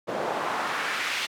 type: noise with band-pass filter sweep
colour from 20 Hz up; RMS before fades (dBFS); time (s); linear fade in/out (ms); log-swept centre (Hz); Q
pink; -29; 0.07-1.27; 20; 510 to 2900; 1.4
effects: high-pass 150 Hz 12 dB/octave